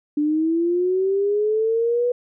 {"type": "linear sweep", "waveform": "sine", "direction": "up", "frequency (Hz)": [292.5, 492.6], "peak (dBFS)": -17, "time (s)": [0.17, 2.12], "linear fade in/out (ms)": 5, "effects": []}